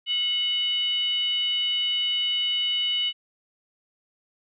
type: tone with frequency modulation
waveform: sine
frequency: 2960 Hz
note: F#7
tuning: in tune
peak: -22 dBFS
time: 0.06-3.13 s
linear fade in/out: 50 ms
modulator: 790 Hz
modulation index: 0.44
effects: none